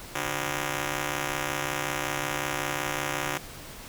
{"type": "ring-modulated tone", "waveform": "5% pulse", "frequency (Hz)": 220, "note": "A3", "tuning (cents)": 0, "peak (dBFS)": -14, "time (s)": [0.15, 3.38], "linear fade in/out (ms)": 5, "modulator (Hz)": 77.3, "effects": ["pink hiss -43 dBFS RMS until 3.88 s"]}